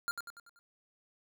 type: tone with echo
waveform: square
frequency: 1400 Hz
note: F6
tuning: 4 cents sharp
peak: -32 dBFS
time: 0.08-0.11 s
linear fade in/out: 0 ms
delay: 96 ms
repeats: 5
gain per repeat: -6 dB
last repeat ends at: 0.59 s
effects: none